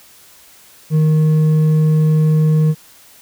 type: tone with hard clipping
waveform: sine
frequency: 155.56 Hz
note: D#3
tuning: in tune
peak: -11 dBFS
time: 0.9-2.75 s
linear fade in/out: 50 ms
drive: 4 dB
effects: white hiss -45 dBFS RMS until 3.21 s